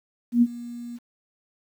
sine tone with ADSR envelope, 238.7 Hz, A#3, 41 cents sharp, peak -12 dBFS, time 0.32-0.99 s, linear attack 100 ms, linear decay 46 ms, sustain -21 dB, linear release 32 ms, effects 9-bit

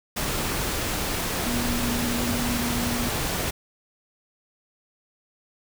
sine tone in noise, 240.2 Hz, B3, 48 cents flat, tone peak -27 dBFS, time 1.46-3.09 s, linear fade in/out 10 ms, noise pink, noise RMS -27 dBFS, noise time 0.16-3.51 s, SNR -3 dB, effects none

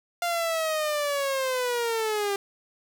sawtooth linear sweep, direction down, 698.5 to 394.8 Hz, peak -21 dBFS, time 0.22-2.36 s, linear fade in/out 2 ms, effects none

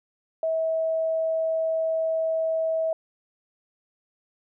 sine tone, 646 Hz, E5, 35 cents flat, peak -22 dBFS, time 0.43-2.93 s, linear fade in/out 2 ms, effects none

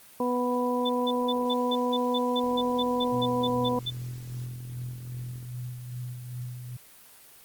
harmonic tone, 246.9 Hz, B3, in tune, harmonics 1 / 2 / 3 / 4, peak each -28 / -28 / -37 / -30 dBFS, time 0.2-3.79 s, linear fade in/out 2 ms
sine tone bursts, 3520 Hz, A7, in tune, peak -28 dBFS, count 15, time 0.85-3.905 s, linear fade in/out 10 ms, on 45 ms, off 170 ms
click train, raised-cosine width 3 ms, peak -37 dBFS, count 129, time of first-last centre 2.44-5.452 s, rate 42.5 Hz
sine tone with tremolo, 123.47 Hz, B2, in tune, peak -32 dBFS, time 3.12-6.77 s, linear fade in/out 10 ms, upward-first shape sine, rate 2.5 Hz, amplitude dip 45%
effects white hiss -52 dBFS RMS until 7.44 s + Opus 32 kbps

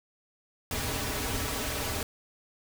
pink noise with comb filter, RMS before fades -32 dBFS, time 0.71-2.03 s, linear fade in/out 2 ms, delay 5.7 ms, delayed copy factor -0.65, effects none

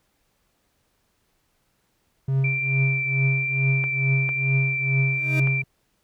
triangle tone with tremolo, 134.6 Hz, C3, 49 cents sharp, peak -15 dBFS, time 2.28-5.64 s, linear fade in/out 5 ms, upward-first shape triangle, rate 2.3 Hz, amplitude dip 90%
sine tone with vibrato, 2350 Hz, D7, 1 cent sharp, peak -23 dBFS, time 2.44-5.62 s, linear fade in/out 5 ms, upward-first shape triangle, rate 1.1 Hz, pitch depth 9 cents each way
clicks, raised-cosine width 0.5 ms, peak -19 dBFS, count 3, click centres 3.84 / 4.291 / 5.473 s
30% pulse tone with exponential growth, 314.3 Hz, D#4, 18 cents sharp, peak -24 dBFS, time 5.06-5.4 s, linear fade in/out 5 ms, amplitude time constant 72 ms
effects pink hiss -69 dBFS RMS until 6.03 s

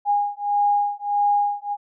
sine beating tone pair, 818 / 819.6 Hz, G#5 / G#5, -26 / -23 cents, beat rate 1.6 Hz, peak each -21 dBFS, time 0.05-1.77 s, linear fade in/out 50 ms, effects none

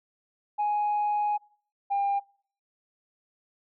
sine tone pair in turn, 833 / 800.2 Hz, G#5 / G5, +5 / +35 cents, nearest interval minor second, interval 70 cents, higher first, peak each -22 dBFS, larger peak neither, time 0.58-1.38 / 1.9-2.2 s, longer first, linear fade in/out 20 ms, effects noise-tail reverb RT60 0.5 s tail -25 dB re dry + tanh soft clip ceiling -21 dBFS

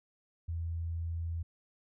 sine tone, 83.4 Hz, E2, 21 cents sharp, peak -33 dBFS, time 0.48-1.43 s, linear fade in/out 10 ms, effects none

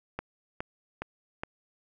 click train, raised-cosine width 0.5 ms, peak -18 dBFS, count 4, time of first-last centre 0.19-1.435 s, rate 2.41 Hz, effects none

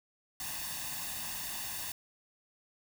white noise with comb filter, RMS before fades -39 dBFS, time 0.4-1.92 s, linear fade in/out 2 ms, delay 1.1 ms, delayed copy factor +0.75, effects none

